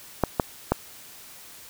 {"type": "clicks", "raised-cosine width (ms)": 1, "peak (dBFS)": -5, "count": 3, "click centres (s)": [0.237, 0.398, 0.72], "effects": ["white hiss -46 dBFS RMS until 1.69 s"]}